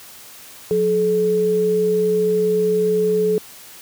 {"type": "tone pair together", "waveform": "sine", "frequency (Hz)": [180, 429.6], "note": ["F#3", "A4"], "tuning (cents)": [-47, -41], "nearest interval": "octave + minor third", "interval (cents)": 1506, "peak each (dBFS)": [-24, -15], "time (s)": [0.71, 3.38], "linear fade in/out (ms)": 0, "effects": ["white hiss -41 dBFS RMS until 3.81 s", "high-pass 60 Hz 12 dB/octave"]}